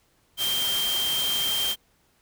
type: tone in noise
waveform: sine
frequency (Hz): 3164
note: G7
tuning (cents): +15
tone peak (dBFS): -24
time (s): 0.37-1.76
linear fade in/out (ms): 50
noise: white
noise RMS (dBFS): -30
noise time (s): 0.37-1.76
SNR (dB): +3
effects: pink hiss -65 dBFS RMS until 2.21 s